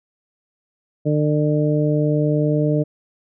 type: harmonic tone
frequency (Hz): 150.1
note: D3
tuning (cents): +38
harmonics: 1 / 2 / 3 / 4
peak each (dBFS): -18 / -21 / -23 / -24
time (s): 1.05-2.84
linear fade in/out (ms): 20
effects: none